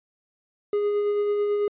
triangle tone with tremolo, 412.4 Hz, G#4, 12 cents flat, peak -18 dBFS, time 0.73-1.68 s, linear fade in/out 2 ms, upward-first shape sine, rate 9.1 Hz, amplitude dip 25%, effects resampled to 8000 Hz

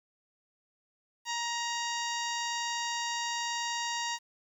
harmonic tone with a mistuned harmonic, 941 Hz, A#5, 16 cents sharp, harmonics 1 / 2 / 3 / 4 / 5 / 6 / 7 / 8, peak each -35 / -38 / -40 / -41 / -42 / -43 / -43 / -44 dBFS, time 1.25-4.19 s, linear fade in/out 50 ms, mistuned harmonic 8, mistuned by -69 cents, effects 10-bit

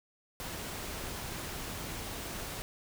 pink noise, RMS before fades -40 dBFS, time 0.4-2.62 s, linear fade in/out 0 ms, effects none

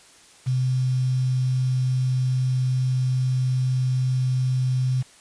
sine tone with quantisation, 128.4 Hz, C3, 32 cents flat, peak -19 dBFS, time 0.46-5.03 s, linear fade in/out 20 ms, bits 7, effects white hiss -51 dBFS RMS until 5.2 s + resampled to 22050 Hz

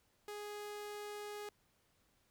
sawtooth tone, 415.3 Hz, G#4, in tune, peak -40 dBFS, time 0.28-1.49 s, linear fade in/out 2 ms, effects pink hiss -75 dBFS RMS until 2.3 s

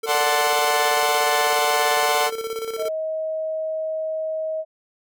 square tone with tremolo, 450 Hz, A4, 39 cents sharp, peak -25 dBFS, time 0.03-2.89 s, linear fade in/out 10 ms, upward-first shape square, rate 17 Hz, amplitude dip 55%
sawtooth chord, D dominant seventh, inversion none, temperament equal, 587.3 / 740 / 880 / 1046.5 Hz, D5 / F#5 / A5 / C6, 0 / 0 / 0 / 0 cents, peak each -21 / -18 / -22 / -20 dBFS, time 0.06-2.31 s, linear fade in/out 50 ms
sine tone, 633 Hz, D#5, 30 cents sharp, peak -23 dBFS, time 2.77-4.65 s, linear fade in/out 50 ms
effects none

